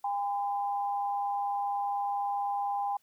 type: tone pair together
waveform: sine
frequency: 807.2 / 1017 Hz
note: G#5 / C6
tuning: -49 / -50 cents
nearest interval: major third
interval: 399 cents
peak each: -29 / -37 dBFS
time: 0.04-2.97 s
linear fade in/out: 5 ms
effects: white hiss -71 dBFS RMS until 3.02 s